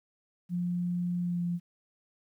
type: tone with pitch glide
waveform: sine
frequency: 176.3 to 173.87 Hz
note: F3 to F3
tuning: +17 to -7 cents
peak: -28 dBFS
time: 0.49-1.6 s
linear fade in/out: 50 ms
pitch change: -24 cents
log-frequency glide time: 1.2-1.42 s
effects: 11-bit